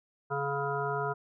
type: harmonic tone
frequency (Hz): 140.7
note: C#3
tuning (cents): +26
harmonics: 1 / 3 / 5 / 7 / 9 / 10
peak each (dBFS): -37 / -34 / -36 / -36 / -38 / -38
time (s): 0.3-1.14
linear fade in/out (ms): 20
effects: none